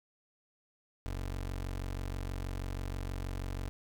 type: tone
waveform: 25% pulse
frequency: 46.25 Hz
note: F#1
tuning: in tune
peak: -32 dBFS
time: 1.06-3.69 s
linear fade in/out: 0 ms
effects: none